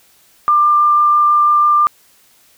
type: tone with vibrato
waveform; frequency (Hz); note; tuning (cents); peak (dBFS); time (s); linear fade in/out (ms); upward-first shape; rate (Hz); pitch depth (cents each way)
sine; 1192; D6; +25; -8; 0.48-1.87; 0; triangle; 6.1; 8
effects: white hiss -51 dBFS RMS until 2.57 s